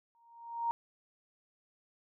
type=tone with exponential growth; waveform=sine; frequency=932.3 Hz; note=A#5; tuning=in tune; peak=-27 dBFS; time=0.15-0.71 s; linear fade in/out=0 ms; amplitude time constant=120 ms; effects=none